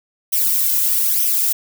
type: noise with flanger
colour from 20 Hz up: violet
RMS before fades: -17 dBFS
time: 0.32-1.53 s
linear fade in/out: 10 ms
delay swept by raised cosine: 0.34 to 2.04 ms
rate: 1.1 Hz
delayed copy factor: +0.65
effects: none